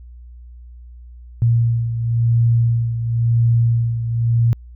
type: beating tone pair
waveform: sine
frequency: 116.54 / 117.5 Hz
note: A#2 / A#2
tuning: 0 / +14 cents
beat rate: 0.96 Hz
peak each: -14 / -21 dBFS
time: 1.42-4.53 s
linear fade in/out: 0 ms
effects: added 60 Hz sine -36 dBFS peak until 4.75 s